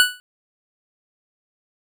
25% pulse tone with exponential decay, 1480 Hz, F#6, in tune, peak -5 dBFS, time 0-0.2 s, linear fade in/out 0 ms, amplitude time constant 43 ms, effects none

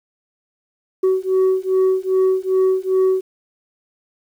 sine beating tone pair, 375.4 / 377.9 Hz, F#4 / F#4, +25 / +37 cents, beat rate 2.5 Hz, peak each -15 dBFS, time 1.03-3.21 s, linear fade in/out 10 ms, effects tanh soft clip ceiling -11 dBFS + 8-bit

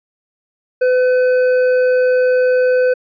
sine tone with hard clipping, 505 Hz, B4, 39 cents sharp, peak -12 dBFS, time 0.81-2.94 s, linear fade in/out 10 ms, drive 7 dB, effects resampled to 11025 Hz

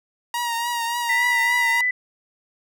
sawtooth tone with vibrato, 943 Hz, A#5, 20 cents sharp, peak -19 dBFS, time 0.34-1.81 s, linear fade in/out 2 ms, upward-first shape triangle, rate 3.5 Hz, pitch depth 44 cents each way
sine tone with pitch glide, 1975.5 to 1993.8 Hz, B6 to B6, 0 to +16 cents, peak -18 dBFS, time 1.09-1.91 s, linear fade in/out 5 ms, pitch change +16 cents, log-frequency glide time 1.32-1.79 s
effects none

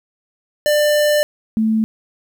square / sine tone pair in turn, 595 / 220.1 Hz, D5 / A3, +22 / +1 cents, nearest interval octave + perfect fourth, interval 1721 cents, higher first, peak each -13 dBFS, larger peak neither, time 0.66-1.23 / 1.57-1.84 s, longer first, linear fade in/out 0 ms, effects 9-bit

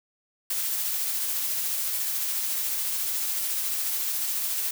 blue noise with tremolo, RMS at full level -27 dBFS, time 0.5-4.71 s, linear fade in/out 5 ms, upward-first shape triangle, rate 14 Hz, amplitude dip 25%, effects none

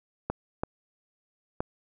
clicks, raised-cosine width 1 ms, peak -14 dBFS, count 3, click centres 0.3 / 0.635 / 1.605 s, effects none

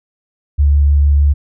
sine tone with vibrato, 71.9 Hz, D2, 36 cents flat, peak -7 dBFS, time 0.58-1.34 s, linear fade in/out 20 ms, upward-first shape sine, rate 6.5 Hz, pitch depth 10 cents each way, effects none

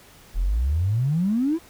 triangle exponential sweep, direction up, 38.07 to 346 Hz, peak -15 dBFS, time 0.34-1.59 s, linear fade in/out 50 ms, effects tanh soft clip ceiling -17 dBFS + pink hiss -50 dBFS RMS until 1.69 s

